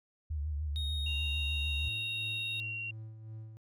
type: tone with vibrato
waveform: sine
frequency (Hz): 74.7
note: D2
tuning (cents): +30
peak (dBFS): -32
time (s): 0.3-1.89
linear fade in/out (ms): 10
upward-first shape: triangle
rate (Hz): 6.7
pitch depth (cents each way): 95
type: tone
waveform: triangle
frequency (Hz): 3732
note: A#7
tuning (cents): +1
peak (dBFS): -35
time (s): 0.76-2.6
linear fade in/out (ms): 0
type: tone with pitch glide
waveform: sine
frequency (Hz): 2782 to 2752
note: F7 to F7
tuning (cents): -7 to -26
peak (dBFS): -36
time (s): 1.06-2.91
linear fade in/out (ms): 5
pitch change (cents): -19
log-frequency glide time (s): 1.17-2.36
type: tone with tremolo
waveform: triangle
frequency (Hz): 110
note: A2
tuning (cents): 0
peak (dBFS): -39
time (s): 1.84-3.57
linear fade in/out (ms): 0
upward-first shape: sine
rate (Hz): 2.8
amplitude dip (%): 50
effects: tanh soft clip ceiling -20 dBFS